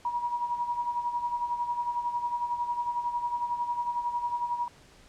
sine tone with tremolo, 960 Hz, B5, 49 cents flat, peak -25 dBFS, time 0.05-4.68 s, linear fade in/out 2 ms, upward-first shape sine, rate 11 Hz, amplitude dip 65%, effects pink hiss -56 dBFS RMS until 5.08 s + low-pass 8000 Hz 12 dB/octave

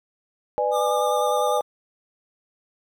sine chord, G# diminished, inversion first, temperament just, 498.4 / 598 / 830.6 Hz, B4 / D5 / G#5, +16 / +31 / 0 cents, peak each -24 dBFS, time 0.58-1.61 s, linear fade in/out 0 ms
square tone with vibrato, 1203 Hz, D6, 41 cents sharp, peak -27 dBFS, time 0.71-1.62 s, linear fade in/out 50 ms, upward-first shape square, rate 9.9 Hz, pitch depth 18 cents each way
effects none

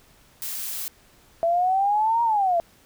blue noise, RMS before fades -31 dBFS, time 0.42-0.88 s, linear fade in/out 0 ms
sine exponential two-way sweep, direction up then down, 663 to 947 to 663 Hz, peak -18 dBFS, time 1.43-2.6 s, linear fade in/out 0 ms, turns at 2.23 s
effects pink hiss -56 dBFS RMS until 2.85 s

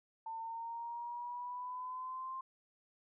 sine exponential sweep, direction up, 895 to 1054 Hz, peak -40 dBFS, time 0.26-2.41 s, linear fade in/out 5 ms, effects none

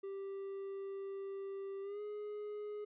triangle tone with pitch glide, 392 to 417.7 Hz, G4 to G#4, 0 to +10 cents, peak -39 dBFS, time 0.03-2.85 s, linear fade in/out 10 ms, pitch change +110 cents, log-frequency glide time 1.82-2.01 s, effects resampled to 8000 Hz

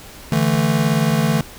square chord, D suspended second, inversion none, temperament just, 146.83 / 165.19 / 220.2 Hz, D3 / E3 / A3, 0 / +4 / +2 cents, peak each -20 dBFS, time 0.32-1.41 s, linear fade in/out 2 ms, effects pink hiss -39 dBFS RMS until 1.58 s

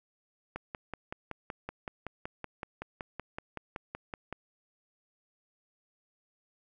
click train, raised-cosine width 0.5 ms, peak -22 dBFS, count 21, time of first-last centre 0.56-4.326 s, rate 5.31 Hz, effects none

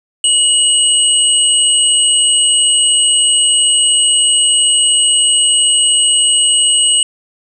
sine tone pair together, 2919 / 8256 Hz, F#7 / C9, -24 / -24 cents, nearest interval octave + tritone, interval 1800 cents, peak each -11 dBFS, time 0.24-7.03 s, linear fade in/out 2 ms, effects none

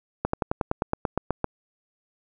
slowing click train, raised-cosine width 1 ms, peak -9 dBFS, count 12, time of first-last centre 0.25-1.443 s, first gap 84 ms, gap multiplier 1.05, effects none

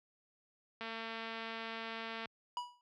click train, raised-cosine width 0.3 ms, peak -27 dBFS, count 328, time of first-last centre 0.81-2.257 s, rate 226 Hz
square tone with exponential decay, 975 Hz, B5, 23 cents flat, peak -34 dBFS, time 2.57-2.81 s, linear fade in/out 1 ms, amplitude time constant 51 ms
effects high-pass 80 Hz 12 dB/octave + low-pass 5000 Hz 12 dB/octave

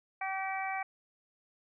harmonic tone, 384.2 Hz, G4, 35 cents flat, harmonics 2 / 3 / 4 / 5 / 6, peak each -35 / -43 / -44 / -42 / -39 dBFS, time 0.21-0.83 s, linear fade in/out 5 ms, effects none

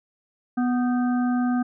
harmonic tone with a mistuned harmonic, 246.9 Hz, B3, in tune, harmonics 1 / 3 / 5 / 6, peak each -20 / -31 / -36 / -37 dBFS, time 0.57-1.63 s, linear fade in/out 10 ms, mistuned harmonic 6, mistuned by +81 cents, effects none

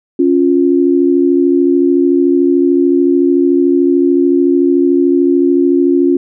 sine tone pair together, 277.2 / 350.8 Hz, C#4 / F4, 0 / +8 cents, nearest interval major third, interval 408 cents, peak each -10 dBFS, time 0.19-6.17 s, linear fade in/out 5 ms, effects none

